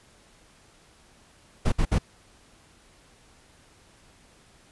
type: noise bursts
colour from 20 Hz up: brown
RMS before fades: -21 dBFS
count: 3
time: 1.65-1.986 s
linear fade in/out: 10 ms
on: 72 ms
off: 60 ms
effects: pink hiss -57 dBFS RMS until 4.71 s + resampled to 24000 Hz